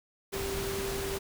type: tone in noise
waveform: sine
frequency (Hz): 392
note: G4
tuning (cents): 0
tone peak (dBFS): -34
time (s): 0.32-1.19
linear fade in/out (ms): 20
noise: pink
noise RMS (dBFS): -36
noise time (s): 0.32-1.19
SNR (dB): -1
effects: none